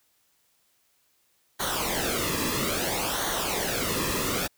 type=noise with flanger; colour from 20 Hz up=pink; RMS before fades=-28 dBFS; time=1.59-4.48 s; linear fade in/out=20 ms; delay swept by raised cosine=0.39 to 1.37 ms; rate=0.6 Hz; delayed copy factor=-0.7; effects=white hiss -68 dBFS RMS until 4.57 s